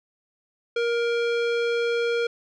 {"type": "tone with low-pass filter", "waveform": "square", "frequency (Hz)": 470, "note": "A#4", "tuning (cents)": 14, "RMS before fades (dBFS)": -24, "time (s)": [0.76, 2.27], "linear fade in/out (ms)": 5, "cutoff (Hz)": 3300, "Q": 1.2, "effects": []}